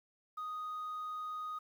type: tone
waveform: sine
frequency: 1244.5 Hz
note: D#6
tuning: in tune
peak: -36 dBFS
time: 0.37-1.59 s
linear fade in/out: 10 ms
effects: tanh soft clip ceiling -37 dBFS + 11-bit